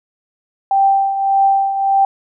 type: tone with tremolo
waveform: sine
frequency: 784 Hz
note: G5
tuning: in tune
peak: -8 dBFS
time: 0.71-2.05 s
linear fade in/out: 2 ms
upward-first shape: triangle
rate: 1.7 Hz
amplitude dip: 65%
effects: none